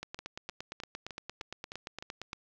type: two click trains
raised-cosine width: 0.2 ms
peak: -24 / -22 dBFS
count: 8 / 21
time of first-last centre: 0.19-2.331 / 0.03-2.331 s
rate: 3.27 / 8.69 Hz
effects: low-pass 7000 Hz 12 dB/octave + 9-bit